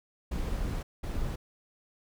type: noise bursts at uneven times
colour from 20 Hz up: brown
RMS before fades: -32 dBFS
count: 2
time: 0.31-0.83 / 1.03-1.36 s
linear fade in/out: 10 ms
effects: none